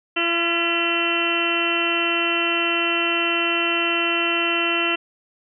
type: harmonic tone with a mistuned harmonic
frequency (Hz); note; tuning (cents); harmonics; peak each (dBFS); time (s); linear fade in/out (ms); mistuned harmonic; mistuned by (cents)
339.8; F4; -47; 1 / 2 / 3 / 4 / 5 / 6 / 7 / 8 / 9; -26 / -30 / -34 / -27 / -34 / -30 / -34 / -22 / -27; 0.16-4.96; 10; 6; -46
effects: none